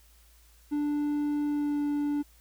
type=tone with pitch glide; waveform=triangle; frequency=293.7 to 291.3 Hz; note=D4 to D4; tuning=0 to -14 cents; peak=-24 dBFS; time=0.71-2.23 s; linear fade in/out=20 ms; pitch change=-14 cents; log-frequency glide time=1.46-1.82 s; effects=added 56 Hz sine -57 dBFS peak until 2.4 s + white hiss -62 dBFS RMS until 2.4 s